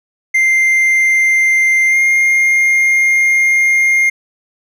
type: tone with pitch glide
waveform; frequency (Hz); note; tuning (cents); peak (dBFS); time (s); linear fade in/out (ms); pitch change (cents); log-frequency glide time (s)
triangle; 2093 to 2121; C7 to C7; 0 to +23; -7; 0.34-4.1; 10; +23; 1.88-1.97
effects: none